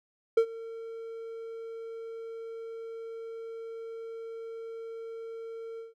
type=tone with ADSR envelope; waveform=triangle; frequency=454.6 Hz; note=A#4; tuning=43 cents flat; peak=-15 dBFS; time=0.37-5.94 s; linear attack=6 ms; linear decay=77 ms; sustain=-21 dB; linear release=150 ms; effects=none